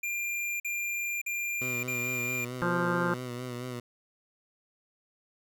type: tone bursts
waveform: square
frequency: 2393 Hz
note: D7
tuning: 32 cents sharp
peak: -31 dBFS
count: 4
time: 0.03-2.448 s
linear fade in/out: 5 ms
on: 570 ms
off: 46 ms
type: tone with vibrato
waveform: 15% pulse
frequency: 123.9 Hz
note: B2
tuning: 6 cents sharp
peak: -29 dBFS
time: 1.61-3.8 s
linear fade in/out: 5 ms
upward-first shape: sine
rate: 4.5 Hz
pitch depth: 46 cents each way
type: harmonic tone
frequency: 174.61 Hz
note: F3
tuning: in tune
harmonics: 1 / 2 / 3 / 5 / 6 / 7 / 8 / 9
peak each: -31 / -33 / -34 / -37 / -36 / -36 / -34 / -36 dBFS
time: 2.62-3.14 s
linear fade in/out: 0 ms
effects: none